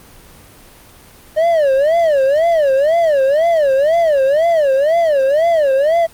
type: tone with vibrato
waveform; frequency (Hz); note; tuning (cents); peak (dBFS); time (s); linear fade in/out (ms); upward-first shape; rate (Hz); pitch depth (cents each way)
triangle; 602; D5; +43; -8; 1.36-6.07; 20; sine; 2; 220
effects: pink hiss -42 dBFS RMS until 6.13 s + Opus 24 kbps